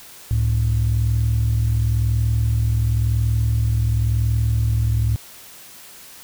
sine tone pair together, 68.9 / 109.85 Hz, C#2 / A2, -10 / -2 cents, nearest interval minor sixth, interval 808 cents, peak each -19 / -16 dBFS, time 0.31-5.16 s, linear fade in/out 0 ms, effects tanh soft clip ceiling -11 dBFS + white hiss -42 dBFS RMS until 6.23 s

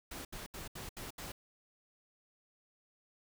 pink noise bursts, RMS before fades -45 dBFS, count 6, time 0.11-1.32 s, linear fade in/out 5 ms, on 140 ms, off 74 ms, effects none

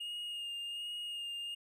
triangle tone with vibrato, 2842 Hz, F7, 30 cents sharp, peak -37 dBFS, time 0-1.55 s, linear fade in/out 10 ms, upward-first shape sine, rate 1.3 Hz, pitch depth 20 cents each way, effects none

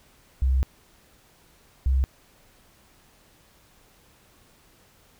sine tone pair in turn, 65.41 / 65.9 Hz, C2 / C2, 0 / +13 cents, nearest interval unison, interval 13 cents, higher second, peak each -18 dBFS, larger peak neither, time 0.42-0.63 / 1.86-2.04 s, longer first, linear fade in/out 0 ms, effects pink hiss -58 dBFS RMS until 5.19 s

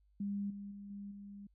sine tone with level steps, 201.2 Hz, G3, 45 cents sharp, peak -35 / -43 / -46 / -43 / -47 dBFS, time 0.2-1.47 s, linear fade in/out 5 ms, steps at 0.5 / 0.71 / 0.9 / 1.11 s, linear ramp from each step 5 ms, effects added 50 Hz sine -67 dBFS peak until 1.54 s

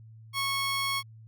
15% pulse tone, 1100 Hz, C#6, 14 cents flat, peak -21 dBFS, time 0.33-1.03 s, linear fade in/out 50 ms, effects added 111 Hz sine -47 dBFS peak until 1.27 s

